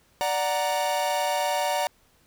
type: chord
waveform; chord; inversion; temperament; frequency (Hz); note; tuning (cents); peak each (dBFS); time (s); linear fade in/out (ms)
45% pulse; D augmented; none; equal; 587.3 / 740 / 932.3; D5 / F#5 / A#5; 0 / 0 / 0; -28; 0.21-1.87; 0
effects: pink hiss -62 dBFS RMS until 2.26 s